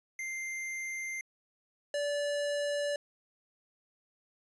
square tone pair in turn, 2093 / 579.2 Hz, C7 / D5, 0 / -24 cents, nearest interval octave + minor seventh, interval 2224 cents, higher first, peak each -36 / -31 dBFS, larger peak second, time 0.19-1.21 / 1.94-2.96 s, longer neither, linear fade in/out 2 ms, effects resampled to 22050 Hz

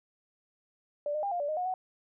sine tone with pitch steps, 585 / 608 / 801 / 703 / 579 / 618 / 724 / 744 Hz, D5 / D#5 / G5 / F5 / D5 / D#5 / F#5 / F#5, -7 / -40 / +37 / +11 / -25 / -12 / -38 / +9 cents, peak -29 dBFS, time 1.06-1.74 s, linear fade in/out 2 ms, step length 85 ms, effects none

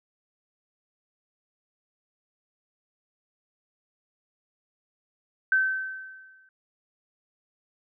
sine tone with exponential decay, 1540 Hz, G6, 31 cents flat, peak -17 dBFS, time 5.52-6.49 s, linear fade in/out 2 ms, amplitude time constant 210 ms, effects none

